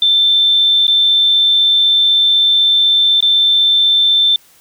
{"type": "tone with dropouts", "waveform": "sine", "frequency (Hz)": 3552, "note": "A7", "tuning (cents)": 16, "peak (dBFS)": -8, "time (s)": [0.02, 4.36], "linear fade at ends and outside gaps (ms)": 2, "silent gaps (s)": [[0.869, 0.879], [3.206, 3.225]], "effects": ["white hiss -48 dBFS RMS until 4.6 s"]}